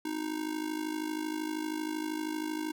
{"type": "tone with amplitude modulation", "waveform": "square", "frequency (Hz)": 310.9, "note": "D#4", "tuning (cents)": -1, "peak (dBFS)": -30, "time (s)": [0.05, 2.72], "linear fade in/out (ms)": 5, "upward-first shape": "sine", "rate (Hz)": 52.8, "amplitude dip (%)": 75, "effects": []}